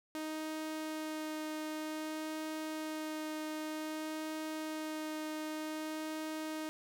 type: tone with vibrato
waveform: sawtooth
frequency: 311.1 Hz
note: D#4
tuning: in tune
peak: -34 dBFS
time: 0.15-6.69 s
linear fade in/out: 0 ms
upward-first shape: sine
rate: 0.53 Hz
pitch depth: 9 cents each way
effects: none